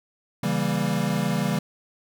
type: chord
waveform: square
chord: C# diminished seventh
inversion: none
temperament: equal with one note detuned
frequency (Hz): 138.59 / 164.81 / 196 / 235.8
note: C#3 / E3 / G3 / Bb3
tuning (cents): 0 / 0 / 0 / +20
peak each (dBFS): -30 / -28 / -27 / -30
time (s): 0.43-1.59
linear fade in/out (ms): 5
effects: none